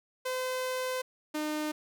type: tone pair in turn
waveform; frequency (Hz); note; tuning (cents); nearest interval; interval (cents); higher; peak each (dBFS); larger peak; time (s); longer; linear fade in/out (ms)
sawtooth; 512 / 304.4; C5 / D#4; -38 / -38; major sixth; 900; first; -27; neither; 0.25-1.02 / 1.34-1.72; first; 10
effects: none